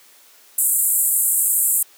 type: band-pass noise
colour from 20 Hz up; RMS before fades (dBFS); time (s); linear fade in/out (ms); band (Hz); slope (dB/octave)
pink; -18; 0.58-1.83; 5; 7600 to 15000; 96
effects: white hiss -50 dBFS RMS until 1.97 s + high-pass 300 Hz 12 dB/octave